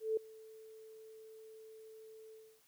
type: tone with ADSR envelope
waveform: sine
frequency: 440 Hz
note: A4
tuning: in tune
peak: -29 dBFS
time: 0-2.62 s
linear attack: 170 ms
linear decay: 4 ms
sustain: -23 dB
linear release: 290 ms
effects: white hiss -70 dBFS RMS until 2.67 s